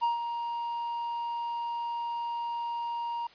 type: tone with ADSR envelope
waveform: triangle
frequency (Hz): 940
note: A#5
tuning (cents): +14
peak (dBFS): -21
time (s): 0.01-3.27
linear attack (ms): 26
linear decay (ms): 140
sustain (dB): -8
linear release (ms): 4
effects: white hiss -56 dBFS RMS until 3.34 s + resampled to 11025 Hz